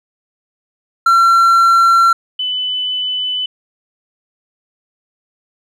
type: tone pair in turn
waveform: triangle / sine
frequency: 1360 / 3002 Hz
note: F6 / F#7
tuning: -46 / +24 cents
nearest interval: octave + major second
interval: 1370 cents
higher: second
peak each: -5 / -16 dBFS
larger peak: first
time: 1.06-2.13 / 2.39-3.46 s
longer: neither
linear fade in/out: 5 ms
effects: none